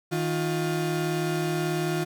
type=tone pair together; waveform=35% pulse; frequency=157.2 / 352.9 Hz; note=D#3 / F4; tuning=+18 / +18 cents; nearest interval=octave + major second; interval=1400 cents; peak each=-26 dBFS; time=0.11-2.05 s; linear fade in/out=20 ms; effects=none